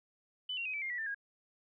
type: tone with pitch steps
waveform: sine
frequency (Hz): 3000 / 2751 / 2523 / 2313 / 2121 / 1945.3 / 1783.8 / 1635.8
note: F#7 / F7 / D#7 / D7 / C7 / B6 / A6 / G#6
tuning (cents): +23 / -27 / +23 / -27 / +23 / -27 / +23 / -27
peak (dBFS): -35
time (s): 0.49-1.146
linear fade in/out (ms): 5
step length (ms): 82
effects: none